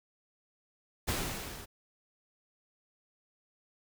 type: noise with level ramp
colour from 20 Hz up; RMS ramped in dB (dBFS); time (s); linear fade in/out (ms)
pink; -31 to -47; 1.07-1.66; 20
effects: none